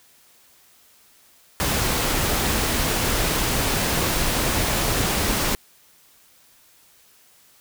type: noise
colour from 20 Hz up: pink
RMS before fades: -22 dBFS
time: 1.6-5.55 s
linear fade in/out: 0 ms
effects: white hiss -55 dBFS RMS until 7.6 s